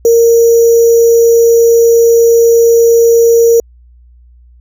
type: tone with sample-and-hold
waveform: sine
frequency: 464.2 Hz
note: A#4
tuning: 7 cents flat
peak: -3 dBFS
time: 0.05-3.6 s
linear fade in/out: 2 ms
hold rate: 6300 Hz
effects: added 60 Hz sine -38 dBFS peak until 4.6 s